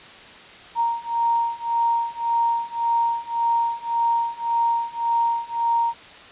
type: beating tone pair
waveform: sine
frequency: 930 / 931.8 Hz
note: A#5 / A#5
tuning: -4 / -1 cents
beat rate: 1.8 Hz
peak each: -23 / -22 dBFS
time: 0.75-5.94 s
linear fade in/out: 50 ms
effects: white hiss -43 dBFS RMS until 6.31 s + resampled to 8000 Hz